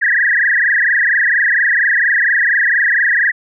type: tone with frequency modulation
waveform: sine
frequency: 1788 Hz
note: A6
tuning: 27 cents sharp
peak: -10 dBFS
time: 0.01-3.32 s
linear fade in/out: 20 ms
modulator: 24.3 Hz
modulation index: 7.4
effects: none